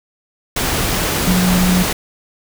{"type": "tone in noise", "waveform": "sine", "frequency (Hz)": 181.9, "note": "F#3", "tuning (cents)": -29, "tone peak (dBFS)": -12, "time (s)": [1.27, 1.83], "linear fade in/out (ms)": 5, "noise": "pink", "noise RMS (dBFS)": -18, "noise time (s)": [0.56, 1.93], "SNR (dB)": 3, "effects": []}